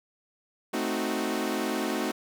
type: chord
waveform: sawtooth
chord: A diminished seventh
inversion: none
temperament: equal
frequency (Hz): 220 / 261.6 / 311.1 / 370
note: A3 / C4 / Eb4 / Gb4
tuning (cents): 0 / 0 / 0 / 0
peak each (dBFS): -29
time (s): 0.73-2.12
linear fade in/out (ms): 10
effects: none